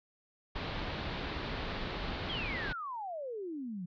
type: low-pass noise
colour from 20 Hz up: pink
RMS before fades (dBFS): -38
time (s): 0.55-2.73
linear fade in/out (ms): 10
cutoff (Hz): 4400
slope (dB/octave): 48
type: exponential sweep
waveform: sine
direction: down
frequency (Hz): 3359 to 168.8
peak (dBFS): -37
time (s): 2.29-3.86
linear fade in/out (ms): 10
effects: none